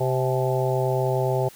harmonic tone with a mistuned harmonic, 130 Hz, C3, 11 cents flat, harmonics 1 / 3 / 4 / 5 / 6 / 7, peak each -24 / -26 / -28 / -28 / -33 / -31 dBFS, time 0-1.49 s, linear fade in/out 10 ms, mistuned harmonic 7, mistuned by -83 cents, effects white hiss -48 dBFS RMS until 1.55 s

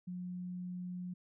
sine tone, 179.9 Hz, F#3, 48 cents flat, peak -39 dBFS, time 0.07-1.14 s, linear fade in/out 10 ms, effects none

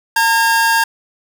45% pulse tone pair together, 910.9 / 1623 Hz, A#5 / G#6, -40 / -40 cents, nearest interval minor seventh, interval 1000 cents, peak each -14 dBFS, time 0.16-0.84 s, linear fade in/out 5 ms, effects none

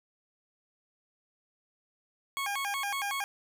20% pulse tone with vibrato, 943 Hz, A#5, 20 cents sharp, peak -26 dBFS, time 2.37-3.24 s, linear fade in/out 0 ms, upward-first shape square, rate 5.4 Hz, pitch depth 270 cents each way, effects none

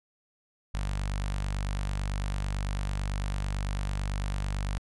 sawtooth tone with notch filter, 49 Hz, G1, in tune, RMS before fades -31 dBFS, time 0.74-4.78 s, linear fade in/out 0 ms, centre 360 Hz, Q 0.64, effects resampled to 24000 Hz

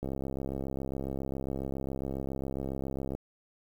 click train, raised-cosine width 2 ms, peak -22 dBFS, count 211, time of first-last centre 0.03-3.15 s, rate 67.3 Hz, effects 9-bit

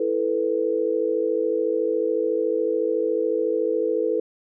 sine chord, E suspended fourth, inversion none, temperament equal, 329.6 / 440 / 493.9 Hz, E4 / A4 / B4, 0 / 0 / 0 cents, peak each -27 / -23 / -24 dBFS, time 0-4.2 s, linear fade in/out 5 ms, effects none

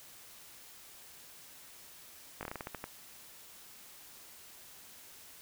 slowing click train, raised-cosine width 0.5 ms, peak -24 dBFS, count 10, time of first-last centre 2.41-2.841 s, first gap 19 ms, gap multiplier 1.22, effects white hiss -54 dBFS RMS until 5.41 s

